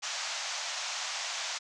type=band-pass noise; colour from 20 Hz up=white; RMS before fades=-36 dBFS; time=0.02-1.59 s; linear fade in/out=20 ms; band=610 to 6900 Hz; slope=48 dB/octave; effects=none